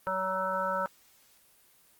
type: harmonic tone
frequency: 188.4 Hz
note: F#3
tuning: 32 cents sharp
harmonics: 1 / 3 / 5 / 7 / 8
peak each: -42 / -33 / -33 / -32 / -38 dBFS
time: 0.07-0.86 s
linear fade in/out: 0 ms
effects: white hiss -62 dBFS RMS until 1.99 s + Opus 24 kbps